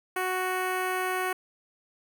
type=tone with notch filter; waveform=10% pulse; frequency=370 Hz; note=F#4; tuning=in tune; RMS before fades=-29 dBFS; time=0.16-1.33 s; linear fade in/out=5 ms; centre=5300 Hz; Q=1.1; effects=none